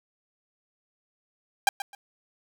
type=tone with echo; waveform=sawtooth; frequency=798 Hz; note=G5; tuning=31 cents sharp; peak=-13 dBFS; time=1.67-1.69 s; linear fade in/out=2 ms; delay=130 ms; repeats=2; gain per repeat=-13 dB; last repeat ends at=1.95 s; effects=none